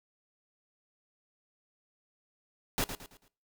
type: noise with echo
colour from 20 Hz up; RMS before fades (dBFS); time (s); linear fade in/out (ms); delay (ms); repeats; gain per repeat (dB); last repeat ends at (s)
pink; -30; 2.78-2.84; 0; 110; 4; -9; 3.28
effects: noise-tail reverb RT60 0.4 s tail -20 dB re dry